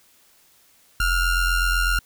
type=ring-modulated tone; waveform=square; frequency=692 Hz; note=F5; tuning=16 cents flat; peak=-16 dBFS; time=1-1.99 s; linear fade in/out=2 ms; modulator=736 Hz; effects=white hiss -57 dBFS RMS until 2.05 s